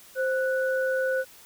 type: tone pair together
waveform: sine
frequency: 523.3 / 1480 Hz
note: C5 / F#6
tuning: 0 / 0 cents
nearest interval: octave + tritone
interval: 1800 cents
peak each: -24 / -29 dBFS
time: 0.15-1.25 s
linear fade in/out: 50 ms
effects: white hiss -51 dBFS RMS until 1.45 s